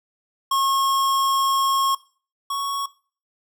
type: tone pair in turn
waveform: square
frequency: 1086 / 1109.5 Hz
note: C#6 / C#6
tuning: -36 / +1 cents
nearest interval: unison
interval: 37 cents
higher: second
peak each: -19 / -24 dBFS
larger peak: first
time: 0.51-1.95 / 2.5-2.86 s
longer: first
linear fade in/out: 5 ms
effects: noise-tail reverb RT60 0.4 s tail -19 dB re dry